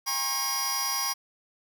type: tone cluster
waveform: sawtooth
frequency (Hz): 803 / 948 / 1086 / 4928 / 5710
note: G5 / A#5 / C#6 / D#8 / F8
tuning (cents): +41 / +29 / -36 / -17 / +37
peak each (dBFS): -34 / -36 / -29 / -29 / -28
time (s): 0.06-1.14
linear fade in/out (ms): 20
effects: none